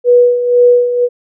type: tone with tremolo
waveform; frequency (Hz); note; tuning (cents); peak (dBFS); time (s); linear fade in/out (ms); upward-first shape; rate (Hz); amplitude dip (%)
sine; 487.9; B4; -21; -3; 0.04-1.09; 50; sine; 2; 65
effects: none